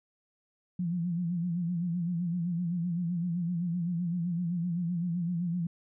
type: tone with vibrato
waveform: sine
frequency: 173.1 Hz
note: F3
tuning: 15 cents flat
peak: -28 dBFS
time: 0.79-5.67 s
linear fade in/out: 5 ms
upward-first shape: sine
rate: 7.8 Hz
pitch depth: 79 cents each way
effects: none

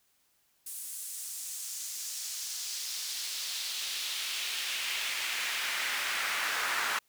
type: noise with high-pass filter sweep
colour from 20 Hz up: brown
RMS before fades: -35 dBFS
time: 0.66-6.99 s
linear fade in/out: 5 ms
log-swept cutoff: 9700 to 1400 Hz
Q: 1.5
effects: white hiss -71 dBFS RMS until 7.08 s

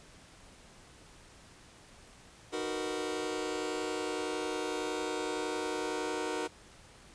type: chord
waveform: sawtooth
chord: B major seventh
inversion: first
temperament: just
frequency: 308.7 / 370.4 / 463 / 493.9 Hz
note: D#4 / F#4 / A#4 / B4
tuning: -14 / +2 / -12 / 0 cents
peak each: -35 / -34 / -33 / -39 dBFS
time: 2.52-6.48 s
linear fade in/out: 20 ms
effects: pink hiss -56 dBFS RMS until 7.14 s + resampled to 22050 Hz

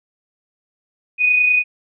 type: tone pair together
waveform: sine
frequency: 2484 / 2514 Hz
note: D#7 / D#7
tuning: -3 / +17 cents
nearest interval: unison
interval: 20 cents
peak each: -12 / -24 dBFS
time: 1.18-1.64 s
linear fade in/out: 50 ms
effects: none

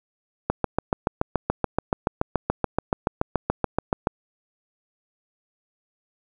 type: click train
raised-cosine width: 1 ms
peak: -6 dBFS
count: 26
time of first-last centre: 0.5-4.071 s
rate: 7 Hz
effects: 8-bit

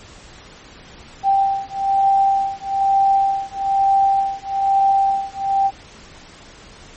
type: beating tone pair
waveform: sine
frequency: 784 / 785.1 Hz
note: G5 / G5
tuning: 0 / +2 cents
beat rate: 1.1 Hz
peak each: -17 dBFS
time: 1.23-5.71 s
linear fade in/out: 50 ms
effects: pink hiss -42 dBFS RMS until 6.96 s + MP3 32 kbps

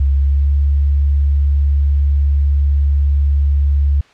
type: tone with pitch glide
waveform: sine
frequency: 69 to 70.94 Hz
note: C#2 to C#2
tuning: -7 to +41 cents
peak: -10 dBFS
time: 0-4.01 s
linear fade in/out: 5 ms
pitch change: +48 cents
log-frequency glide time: 0.14-0.51 s
effects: white hiss -47 dBFS RMS until 4.13 s + low-pass 3000 Hz 12 dB/octave

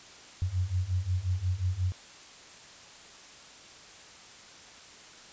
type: beating tone pair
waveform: sine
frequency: 88.4 / 94 Hz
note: F2 / F#2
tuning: +22 / +28 cents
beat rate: 5.6 Hz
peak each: -31 / -29 dBFS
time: 0.42-1.92 s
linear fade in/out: 0 ms
effects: white hiss -50 dBFS RMS until 5.32 s + resampled to 16000 Hz

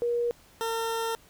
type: tone pair in turn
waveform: sine / 20% pulse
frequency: 476.3 / 454.7 Hz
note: A#4 / A#4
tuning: +37 / -43 cents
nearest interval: minor second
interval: 80 cents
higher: first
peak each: -24 / -23 dBFS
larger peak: second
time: 0.02-0.31 / 0.61-1.15 s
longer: second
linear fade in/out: 0 ms
effects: pink hiss -57 dBFS RMS until 1.29 s

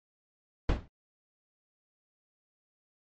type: noise with exponential decay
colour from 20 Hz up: brown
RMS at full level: -20 dBFS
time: 0.69-0.88 s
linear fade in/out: 2 ms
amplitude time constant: 40 ms
effects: low-pass 4000 Hz 12 dB/octave + MP3 32 kbps

